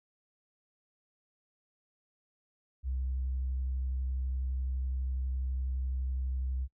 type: tone with vibrato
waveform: sine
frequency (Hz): 64.8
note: C2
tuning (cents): -16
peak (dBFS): -29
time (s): 2.83-6.68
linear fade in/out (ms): 50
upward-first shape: sine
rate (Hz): 12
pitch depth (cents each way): 14
effects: noise-tail reverb RT60 0.1 s tail -24 dB re dry + tanh soft clip ceiling -27 dBFS